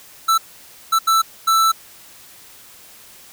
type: tone bursts at uneven times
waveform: square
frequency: 1324 Hz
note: E6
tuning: 7 cents sharp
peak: -13 dBFS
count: 4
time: 0.28-0.38 / 0.92-0.99 / 1.07-1.22 / 1.47-1.72 s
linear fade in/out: 10 ms
effects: white hiss -44 dBFS RMS until 3.32 s